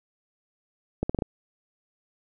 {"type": "accelerating click train", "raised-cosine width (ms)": 2, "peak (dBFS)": -12, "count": 5, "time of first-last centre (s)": [1.03, 1.222], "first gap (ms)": 65, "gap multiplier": 0.8, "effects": []}